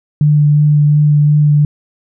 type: tone with vibrato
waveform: sine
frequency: 148.4 Hz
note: D3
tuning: 18 cents sharp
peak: -6 dBFS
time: 0.21-1.65 s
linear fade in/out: 2 ms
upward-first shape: sine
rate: 2.8 Hz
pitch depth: 12 cents each way
effects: none